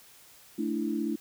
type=chord; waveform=sine; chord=A suspended fourth; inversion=none; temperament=just; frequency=220 / 293.3 / 330 Hz; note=A3 / D4 / E4; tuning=0 / -2 / +2 cents; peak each=-32 dBFS; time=0.58-1.16 s; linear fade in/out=10 ms; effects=white hiss -55 dBFS RMS until 1.2 s